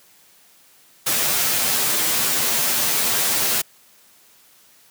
white noise with comb filter, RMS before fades -20 dBFS, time 1.06-3.62 s, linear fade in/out 10 ms, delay 11 ms, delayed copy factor -0.95, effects white hiss -53 dBFS RMS until 4.9 s + high-pass 100 Hz 12 dB/octave

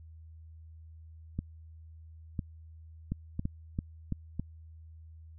two click trains, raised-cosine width 5 ms, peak -20 / -19 dBFS, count 4 / 4, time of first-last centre 1.39-4.396 / 3.12-4.123 s, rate 0.998 / 2.99 Hz, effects added 80 Hz sine -48 dBFS peak until 5.38 s

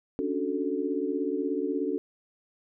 sine chord, D major seventh, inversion third, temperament equal, 277.2 / 293.7 / 370 / 440 Hz, C#4 / D4 / F#4 / A4, 0 / 0 / 0 / 0 cents, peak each -32 dBFS, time 0.19-1.98 s, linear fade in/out 0 ms, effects none

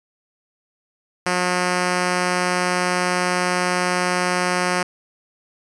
5% pulse tone, 180 Hz, F#3, 47 cents flat, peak -7 dBFS, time 1.26-4.83 s, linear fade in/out 5 ms, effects resampled to 24000 Hz

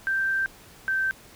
sine tone pair in turn, 1568 / 1555.4 Hz, G6 / G6, 0 / -14 cents, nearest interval unison, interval 14 cents, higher first, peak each -22 dBFS, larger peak neither, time 0.07-0.46 / 0.88-1.11 s, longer first, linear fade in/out 0 ms, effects pink hiss -50 dBFS RMS until 1.35 s

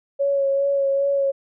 sine tone with vibrato, 554.4 Hz, C#5, in tune, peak -17 dBFS, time 0.19-1.32 s, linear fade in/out 20 ms, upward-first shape sine, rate 2.5 Hz, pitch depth 20 cents each way, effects none

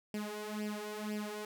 sawtooth tone with flanger, 210.8 Hz, G#3, 26 cents sharp, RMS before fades -40 dBFS, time 0.14-1.45 s, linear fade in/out 2 ms, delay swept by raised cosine 0.38 to 2.78 ms, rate 2 Hz, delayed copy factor +0.8, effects none

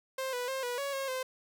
sawtooth tone with pitch steps, 527 / 492.6 / 531 / 488.2 / 559 / 542 / 517 Hz, C5 / B4 / C5 / B4 / C#5 / C#5 / C5, +12 / -5 / +25 / -20 / +14 / -39 / -21 cents, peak -29 dBFS, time 0.18-1.23 s, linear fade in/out 5 ms, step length 150 ms, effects none

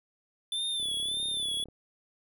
square tone with vibrato, 3500 Hz, A7, 10 cents flat, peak -30 dBFS, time 0.52-1.64 s, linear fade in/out 2 ms, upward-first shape sine, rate 1.7 Hz, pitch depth 73 cents each way
click train, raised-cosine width 2 ms, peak -37 dBFS, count 32, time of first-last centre 0.8-1.686 s, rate 35 Hz
effects none

